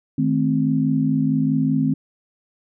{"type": "chord", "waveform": "sine", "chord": "A diminished", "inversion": "second", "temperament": "equal with one note detuned", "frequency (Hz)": [155.56, 216.8, 261.6], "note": ["Eb3", "A3", "C4"], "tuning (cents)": [0, -25, 0], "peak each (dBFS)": [-21, -23, -19], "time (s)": [0.18, 1.94], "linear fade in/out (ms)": 5, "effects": []}